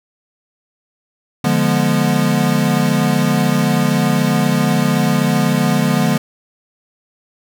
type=chord; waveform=square; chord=D diminished seventh; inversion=none; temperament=equal with one note detuned; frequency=146.83 / 174.61 / 207.7 / 243.7 Hz; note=D3 / F3 / Ab3 / Cb4; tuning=0 / 0 / 0 / -23 cents; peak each=-19 dBFS; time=1.44-6.18 s; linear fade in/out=5 ms; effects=none